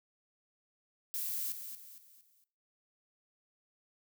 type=noise with echo; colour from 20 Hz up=violet; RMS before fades=-37 dBFS; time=1.14-1.52 s; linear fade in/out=0 ms; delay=230 ms; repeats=4; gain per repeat=-8 dB; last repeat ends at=2.44 s; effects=noise-tail reverb RT60 0.4 s tail -18 dB re dry